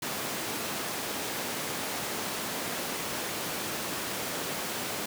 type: high-pass noise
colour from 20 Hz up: pink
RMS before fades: -34 dBFS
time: 0.02-5.06 s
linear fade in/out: 5 ms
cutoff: 210 Hz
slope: 12 dB/octave
effects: none